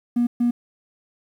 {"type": "tone bursts at uneven times", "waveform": "triangle", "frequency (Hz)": 240, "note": "B3", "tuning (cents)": -49, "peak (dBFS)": -13, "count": 2, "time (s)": [[0.16, 0.27], [0.4, 0.51]], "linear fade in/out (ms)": 10, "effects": ["tanh soft clip ceiling -13 dBFS", "9-bit"]}